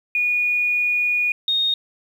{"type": "tone pair in turn", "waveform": "sine", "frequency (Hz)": [2452, 3710], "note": ["D#7", "A#7"], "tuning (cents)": [-26, -9], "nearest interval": "perfect fifth", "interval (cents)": 717, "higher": "second", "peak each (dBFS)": -17, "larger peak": "neither", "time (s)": [[0.15, 1.32], [1.48, 1.74]], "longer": "first", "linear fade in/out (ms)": 2, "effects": ["8-bit"]}